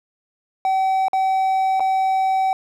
triangle tone with dropouts, 764 Hz, G5, 45 cents flat, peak -14 dBFS, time 0.65-2.53 s, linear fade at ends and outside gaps 1 ms, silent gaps 1.083-1.132 / 1.797-1.804 s, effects none

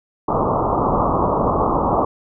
white low-pass noise, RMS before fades -18 dBFS, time 0.28-2.05 s, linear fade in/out 5 ms, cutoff 1200 Hz, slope 96 dB/octave, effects none

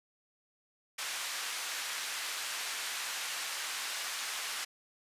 pink band-pass noise, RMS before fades -38 dBFS, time 0.98-4.65 s, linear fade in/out 10 ms, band 1400 to 10000 Hz, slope 12 dB/octave, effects resampled to 32000 Hz

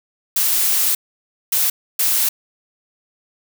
blue noise bursts at uneven times, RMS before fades -17 dBFS, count 3, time 0.36-0.95 / 1.52-1.7 / 1.99-2.29 s, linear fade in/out 5 ms, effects none

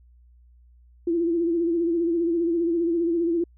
sine tone with vibrato, 337.7 Hz, E4, 42 cents sharp, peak -20 dBFS, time 1.07-3.44 s, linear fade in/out 5 ms, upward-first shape sine, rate 15 Hz, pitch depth 56 cents each way, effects added 60 Hz sine -51 dBFS peak until 3.57 s

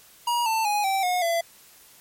square tone with pitch steps, 954 / 890.1 / 830.5 / 774.9 / 723 / 674.6 Hz, A#5 / A5 / G#5 / G5 / F#5 / E5, +40 / +20 / 0 / -20 / -40 / +40 cents, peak -22 dBFS, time 0.27-1.41 s, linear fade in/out 5 ms, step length 190 ms, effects white hiss -52 dBFS RMS until 2 s + MP3 64 kbps

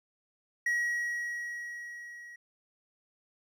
triangle tone with level ramp, 1908 Hz, A#6, 40 cents sharp, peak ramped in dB -24 to -44 dBFS, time 0.66-2.36 s, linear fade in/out 5 ms, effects none

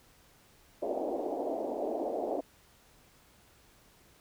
white band-pass noise, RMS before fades -34 dBFS, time 0.82-2.41 s, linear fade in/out 10 ms, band 260 to 740 Hz, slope 48 dB/octave, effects pink hiss -62 dBFS RMS until 4.2 s

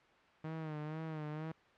sawtooth tone with vibrato, 155.56 Hz, D#3, in tune, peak -36 dBFS, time 0.44-1.52 s, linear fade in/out 5 ms, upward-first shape sine, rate 2.1 Hz, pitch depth 60 cents each way, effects white hiss -64 dBFS RMS until 1.77 s + low-pass 2000 Hz 12 dB/octave

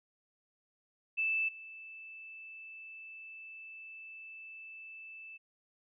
sine tone with level steps, 2637 Hz, E7, in tune, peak -29 / -46 dBFS, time 1.17-5.38 s, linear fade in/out 20 ms, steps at 1.48 s, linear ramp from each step 10 ms, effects none

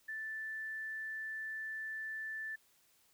sine tone, 1760 Hz, A6, in tune, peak -39 dBFS, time 0.08-2.56 s, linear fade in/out 10 ms, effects white hiss -70 dBFS RMS until 3.13 s

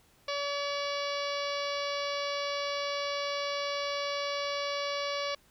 harmonic tone, 570 Hz, C#5, 48 cents sharp, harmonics 1 / 2 / 3 / 4 / 5 / 6 / 7 / 8 / 9 / 10, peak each -34 / -37 / -44 / -40 / -43 / -43 / -44 / -43 / -46 / -49 dBFS, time 0.28-5.35 s, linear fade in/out 5 ms, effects pink hiss -64 dBFS RMS until 5.5 s

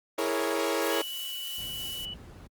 sawtooth chord, A# half-diminished seventh, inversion second, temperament equal, 329.6 / 415.3 / 466.2 / 554.4 Hz, E4 / G#4 / A#4 / C#5, 0 / 0 / 0 / 0 cents, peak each -28 dBFS, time 0.18-1.02 s, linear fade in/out 5 ms
blue noise with tremolo, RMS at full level -39 dBFS, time 0.82-2.05 s, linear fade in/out 0 ms, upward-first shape sine, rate 3.1 Hz, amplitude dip 25%
sine tone, 2960 Hz, F#7, in tune, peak -35 dBFS, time 0.91-2.14 s, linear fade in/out 5 ms
brown noise, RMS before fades -43 dBFS, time 1.58-2.47 s, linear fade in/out 2 ms
effects high-pass 60 Hz 12 dB/octave + Opus 24 kbps

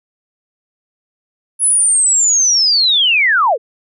sine linear sweep, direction down, 10430 to 400 Hz, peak -9 dBFS, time 1.59-3.58 s, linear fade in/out 50 ms, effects none

